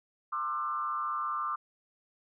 sine tone with frequency modulation, 1196 Hz, D6, 31 cents sharp, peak -30 dBFS, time 0.32-1.56 s, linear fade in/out 10 ms, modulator 135 Hz, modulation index 1, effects none

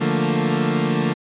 30% pulse chord, Bb major seventh, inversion first, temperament equal, 146.83 / 174.61 / 220 / 233.1 Hz, D3 / F3 / A3 / Bb3, 0 / 0 / 0 / 0 cents, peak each -21 dBFS, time 0-1.14 s, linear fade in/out 20 ms, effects resampled to 8000 Hz

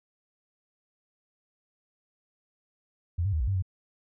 sine tone with pitch steps, 85.6 / 100 / 78 / 58.7 / 97.1 / 92.9 Hz, F2 / G2 / D#2 / A#1 / G2 / F#2, -34 / +35 / +5 / +13 / -16 / +7 cents, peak -24 dBFS, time 3.18-3.624 s, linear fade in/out 10 ms, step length 74 ms, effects none

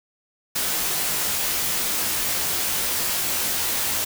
white noise with comb filter, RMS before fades -24 dBFS, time 0.55-4.05 s, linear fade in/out 10 ms, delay 18 ms, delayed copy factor -0.65, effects none

